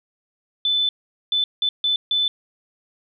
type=tone bursts at uneven times; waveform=sine; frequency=3511 Hz; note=A7; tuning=4 cents flat; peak=-17 dBFS; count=5; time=0.65-0.89 / 1.32-1.44 / 1.62-1.69 / 1.84-1.96 / 2.11-2.28 s; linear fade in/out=2 ms; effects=none